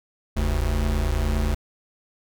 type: tone pair together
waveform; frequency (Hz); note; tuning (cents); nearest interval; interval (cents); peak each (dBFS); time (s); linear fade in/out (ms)
square; 43.66 / 73.42; F1 / D2; 0 / 0; major sixth; 900; -24 / -24; 0.36-1.55; 10
effects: none